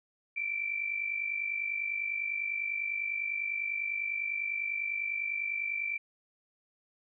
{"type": "tone pair together", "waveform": "sine", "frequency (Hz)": [2299, 2349], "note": ["D7", "D7"], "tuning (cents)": [-37, 0], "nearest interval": "unison", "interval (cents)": 37, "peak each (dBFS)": [-37, -32], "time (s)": [0.36, 5.98], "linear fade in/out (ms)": 10, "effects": []}